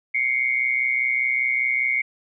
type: tone pair together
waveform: sine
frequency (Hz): 2109 / 2234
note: C7 / C#7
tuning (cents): +13 / +13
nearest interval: minor second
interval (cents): 100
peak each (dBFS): -22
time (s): 0.14-2.02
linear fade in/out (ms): 10
effects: none